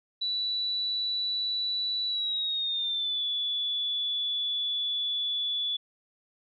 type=tone with pitch glide; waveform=sine; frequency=3951 to 3440 Hz; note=B7 to A7; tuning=0 to -40 cents; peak=-27 dBFS; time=0.21-5.77 s; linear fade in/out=10 ms; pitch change=-240 cents; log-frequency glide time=2.07-3.25 s; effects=none